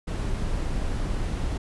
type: noise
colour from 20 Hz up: brown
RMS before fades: -27 dBFS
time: 0.07-1.58 s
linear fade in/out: 10 ms
effects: resampled to 24000 Hz